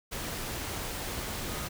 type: tone in noise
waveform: sine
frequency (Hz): 1244.5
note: D#6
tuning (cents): 0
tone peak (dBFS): -47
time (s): 1.47-1.68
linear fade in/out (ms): 20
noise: pink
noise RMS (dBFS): -36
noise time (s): 0.11-1.69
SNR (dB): -14
effects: none